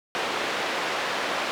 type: band-pass noise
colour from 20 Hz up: pink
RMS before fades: -28 dBFS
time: 0.15-1.51 s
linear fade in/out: 0 ms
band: 460 to 3400 Hz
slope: 12 dB/octave
effects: none